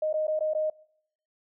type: tone with dropouts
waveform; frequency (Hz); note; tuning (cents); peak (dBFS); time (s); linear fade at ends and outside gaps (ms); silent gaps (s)
sine; 620; D#5; -6; -24; 0.02-0.7; 5; 0.129-0.139 / 0.27-0.279 / 0.392-0.406 / 0.536-0.548
effects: noise-tail reverb RT60 0.7 s tail -24 dB re dry